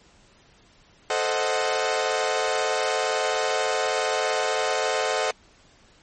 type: chord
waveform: sawtooth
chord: A diminished seventh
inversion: none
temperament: equal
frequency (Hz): 440 / 523.3 / 622.3 / 740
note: A4 / C5 / Eb5 / Gb5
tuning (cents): 0 / 0 / 0 / 0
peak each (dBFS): -24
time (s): 1.1-5.31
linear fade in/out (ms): 2
effects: pink hiss -56 dBFS RMS until 6.02 s + MP3 32 kbps